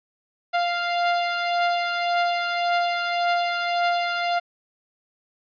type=beating tone pair; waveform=sawtooth; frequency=697 / 698.8 Hz; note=F5 / F5; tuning=-4 / +1 cents; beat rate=1.8 Hz; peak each=-18 / -24 dBFS; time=0.53-4.4 s; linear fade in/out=20 ms; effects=resampled to 11025 Hz